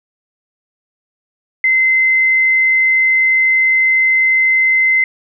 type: tone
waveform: sine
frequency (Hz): 2063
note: C7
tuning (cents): -25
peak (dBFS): -9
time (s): 1.64-5.04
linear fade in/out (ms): 2
effects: none